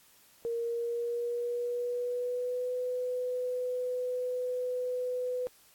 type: tone with pitch glide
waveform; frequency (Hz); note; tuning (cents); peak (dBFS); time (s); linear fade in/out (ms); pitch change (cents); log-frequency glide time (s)
sine; 466.2 to 499.7; A#4 to B4; 0 to +20; -30; 0.45-5.47; 0; +120; 0.55-2.72
effects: white hiss -61 dBFS RMS until 5.74 s + AAC 64 kbps